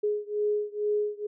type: beating tone pair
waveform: sine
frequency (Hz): 417.1 / 419.3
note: G#4 / G#4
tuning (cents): +7 / +17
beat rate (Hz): 2.2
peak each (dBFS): -28 / -29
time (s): 0.03-1.27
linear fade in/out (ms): 10
effects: none